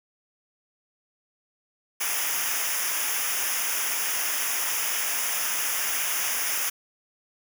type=noise with comb filter; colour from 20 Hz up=white; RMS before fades=-27 dBFS; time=2-6.7 s; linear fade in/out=10 ms; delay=0.24 ms; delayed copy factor=-0.95; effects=none